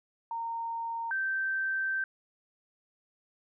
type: tone pair in turn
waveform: sine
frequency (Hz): 921 / 1557.4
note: A#5 / G6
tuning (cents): -21 / -12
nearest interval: major sixth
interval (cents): 909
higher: second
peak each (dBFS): -32 / -28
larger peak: second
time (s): 0.31-1.11 / 1.11-2.04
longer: second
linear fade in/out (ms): 2
effects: none